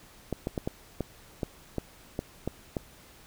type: clicks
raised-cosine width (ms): 2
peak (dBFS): -16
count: 10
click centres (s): 0.327 / 0.471 / 0.578 / 0.675 / 1.007 / 1.432 / 1.783 / 2.191 / 2.476 / 2.768
effects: pink hiss -54 dBFS RMS until 3.26 s